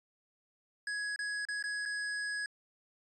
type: tone with dropouts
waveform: square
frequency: 1671 Hz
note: G#6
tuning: 10 cents sharp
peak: -35 dBFS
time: 0.87-2.46 s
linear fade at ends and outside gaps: 2 ms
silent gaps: 1.161-1.19 / 1.452-1.486 / 1.626-1.639 / 1.854-1.858 s
effects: resampled to 24000 Hz